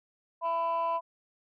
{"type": "tone pair together", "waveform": "sine", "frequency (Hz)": [668.4, 1000], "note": ["E5", "B5"], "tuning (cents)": [24, 21], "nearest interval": "perfect fifth", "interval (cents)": 697, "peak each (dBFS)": [-30, -26], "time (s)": [0.41, 1.01], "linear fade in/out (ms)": 50, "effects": ["tanh soft clip ceiling -24 dBFS"]}